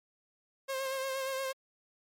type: tone with vibrato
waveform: sawtooth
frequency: 533 Hz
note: C5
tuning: 32 cents sharp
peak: -29 dBFS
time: 0.68-1.53 s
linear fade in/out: 20 ms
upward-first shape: sine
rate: 8.5 Hz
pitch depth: 30 cents each way
effects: MP3 64 kbps